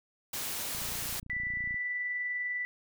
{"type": "noise", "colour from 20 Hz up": "white", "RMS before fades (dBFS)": -36, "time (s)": [0.33, 1.2], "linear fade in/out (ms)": 5}
{"type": "click train", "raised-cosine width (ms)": 5, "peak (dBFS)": -35, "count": 30, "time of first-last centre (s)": [0.75, 1.743], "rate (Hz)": 29.2}
{"type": "tone with tremolo", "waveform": "sine", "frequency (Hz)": 1975.5, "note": "B6", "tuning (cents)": 0, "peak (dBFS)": -30, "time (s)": [1.3, 2.65], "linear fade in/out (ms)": 0, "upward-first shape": "sine", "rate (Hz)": 20, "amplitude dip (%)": 25}
{"effects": []}